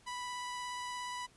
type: tone with vibrato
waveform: sawtooth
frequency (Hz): 987.8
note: B5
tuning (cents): 0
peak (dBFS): -35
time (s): 0.06-1.27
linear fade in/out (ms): 20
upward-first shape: sine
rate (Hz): 17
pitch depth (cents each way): 9
effects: pink hiss -64 dBFS RMS until 1.36 s + resampled to 24000 Hz